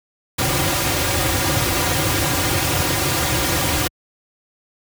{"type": "noise with comb filter", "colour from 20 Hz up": "pink", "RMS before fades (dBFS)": -19, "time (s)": [0.38, 3.88], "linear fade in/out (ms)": 10, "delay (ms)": 4.6, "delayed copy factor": -0.85, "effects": ["high-pass 60 Hz 12 dB/octave"]}